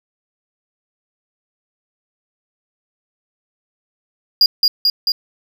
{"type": "tone with echo", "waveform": "triangle", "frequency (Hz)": 4842, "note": "D#8", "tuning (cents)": -48, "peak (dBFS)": -6, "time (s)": [4.41, 4.46], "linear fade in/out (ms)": 2, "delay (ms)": 220, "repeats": 3, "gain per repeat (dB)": -2, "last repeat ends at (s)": 5.12, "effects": []}